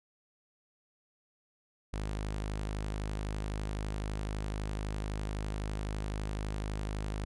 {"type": "tone", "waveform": "sawtooth", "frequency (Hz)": 51.91, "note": "G#1", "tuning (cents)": 0, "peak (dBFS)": -30, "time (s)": [1.93, 7.25], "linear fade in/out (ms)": 5, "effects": ["resampled to 24000 Hz"]}